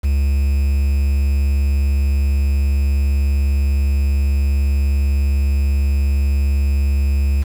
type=tone with quantisation; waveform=triangle; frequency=69.7 Hz; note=C#2; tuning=10 cents sharp; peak=-11 dBFS; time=0.03-7.44 s; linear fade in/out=20 ms; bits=6; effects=none